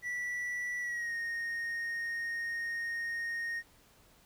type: tone with pitch glide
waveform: triangle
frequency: 1957 to 1856.8 Hz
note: B6 to A#6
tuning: -16 to -7 cents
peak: -32 dBFS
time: 0.02-3.63 s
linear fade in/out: 50 ms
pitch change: -91 cents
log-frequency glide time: 0.8-1.14 s
effects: pink hiss -63 dBFS RMS until 4.25 s